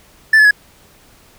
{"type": "tone with pitch steps", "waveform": "triangle", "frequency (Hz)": [1760, 1718.8, 1678.6], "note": ["A6", "A6", "G#6"], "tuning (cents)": [0, -41, 18], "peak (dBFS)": -4, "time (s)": [0.33, 0.51], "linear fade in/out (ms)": 5, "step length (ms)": 60, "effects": ["pink hiss -48 dBFS RMS until 1.38 s"]}